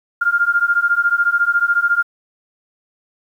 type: beating tone pair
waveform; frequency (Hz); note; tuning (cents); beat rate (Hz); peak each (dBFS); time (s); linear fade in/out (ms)
sine; 1396.9 / 1410.9; F6 / F6; 0 / +17; 14; -16; 0.21-2.03; 10
effects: 8-bit